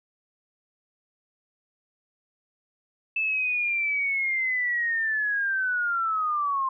sine linear sweep, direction down, 2637 to 1048 Hz, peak -23 dBFS, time 3.16-6.69 s, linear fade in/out 5 ms, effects none

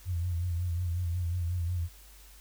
sine tone with vibrato, 87.31 Hz, F2, in tune, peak -28 dBFS, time 0.05-1.89 s, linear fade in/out 50 ms, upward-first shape sine, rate 5.5 Hz, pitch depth 69 cents each way, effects added 50 Hz sine -52 dBFS peak until 2.4 s + white hiss -56 dBFS RMS until 2.4 s

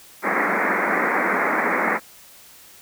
white band-pass noise, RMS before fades -21 dBFS, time 0.22-2 s, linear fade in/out 50 ms, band 180 to 2200 Hz, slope 96 dB/octave, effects white hiss -47 dBFS RMS until 2.81 s

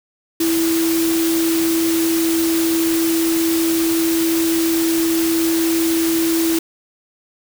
sine tone in noise, 329.6 Hz, E4, in tune, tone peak -15 dBFS, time 0.4-6.59 s, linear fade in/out 5 ms, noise white, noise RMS -24 dBFS, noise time 0.4-6.59 s, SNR +6 dB, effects none

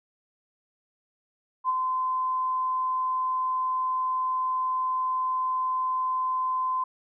sine tone with ADSR envelope, 1029 Hz, C6, 29 cents flat, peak -20 dBFS, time 1.64-6.84 s, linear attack 50 ms, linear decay 27 ms, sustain -4 dB, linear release 6 ms, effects none

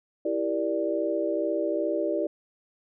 sine chord, E half-diminished seventh, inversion none, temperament equal, 329.6 / 392 / 466.2 / 587.3 Hz, E4 / G4 / Bb4 / D5, 0 / 0 / 0 / 0 cents, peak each -29 / -31 / -33 / -28 dBFS, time 0.25-2.27 s, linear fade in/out 5 ms, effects none

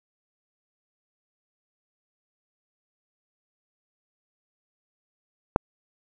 click, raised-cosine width 1 ms, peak -3 dBFS, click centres 5.561 s, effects none

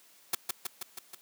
white noise with echo, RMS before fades -28 dBFS, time 0.33-0.35 s, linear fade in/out 5 ms, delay 160 ms, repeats 5, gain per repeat -3 dB, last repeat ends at 1.15 s, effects white hiss -60 dBFS RMS until 1.21 s + high-pass 200 Hz 12 dB/octave

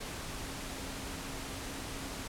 sine tone in noise, 270 Hz, C#4, 45 cents flat, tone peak -48 dBFS, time 0.37-2.24 s, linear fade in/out 10 ms, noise pink, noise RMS -41 dBFS, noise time 0-2.28 s, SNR -10 dB, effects low-pass 11000 Hz 12 dB/octave

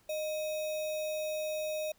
sine tone with sample-and-hold, 617 Hz, D#5, 15 cents flat, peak -32 dBFS, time 0.09-1.92 s, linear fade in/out 5 ms, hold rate 3150 Hz, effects pink hiss -67 dBFS RMS until 1.98 s

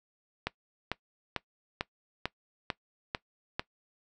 click train, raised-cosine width 0.3 ms, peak -14 dBFS, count 8, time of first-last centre 0.47-3.595 s, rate 2.24 Hz, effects noise-tail reverb RT60 0.1 s tail -20 dB re dry

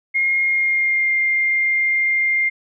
sine tone with pitch glide, 2140 to 2109 Hz, C7 to C7, +38 to +13 cents, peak -15 dBFS, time 0.14-2.5 s, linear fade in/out 20 ms, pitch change -25 cents, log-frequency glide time 0.4-1.14 s, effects none

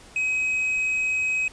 triangle tone, 2536 Hz, D#7, 32 cents sharp, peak -20 dBFS, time 0.16-1.48 s, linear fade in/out 2 ms, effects pink hiss -48 dBFS RMS until 1.52 s + resampled to 22050 Hz

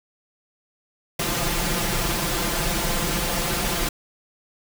pink noise with comb filter, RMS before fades -24 dBFS, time 1.19-3.89 s, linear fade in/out 5 ms, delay 5.8 ms, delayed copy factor +1, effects none

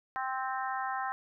harmonic tone, 261.6 Hz, C4, in tune, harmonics 3 / 4 / 5 / 6 / 7, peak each -35 / -37 / -39 / -41 / -42 dBFS, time 0.16-1.12 s, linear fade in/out 0 ms, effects none

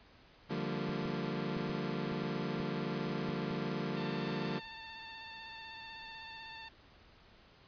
25% pulse chord, G minor seventh, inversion second, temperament equal with one note detuned, 146.83 / 174.61 / 196 / 230.1 Hz, D3 / F3 / G3 / Bb3, 0 / 0 / 0 / -22 cents, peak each -37 dBFS, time 0.49-4.6 s, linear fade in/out 20 ms
clicks, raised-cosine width 3 ms, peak -34 dBFS, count 8, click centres 0.893 / 1.055 / 1.568 / 1.697 / 2.12 / 2.602 / 3.29 / 3.51 s
10% pulse tone with vibrato, 895 Hz, A5, 29 cents sharp, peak -37 dBFS, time 3.96-6.69 s, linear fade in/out 10 ms, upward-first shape square, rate 16 Hz, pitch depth 17 cents each way
effects pink hiss -61 dBFS RMS until 7.67 s + resampled to 11025 Hz

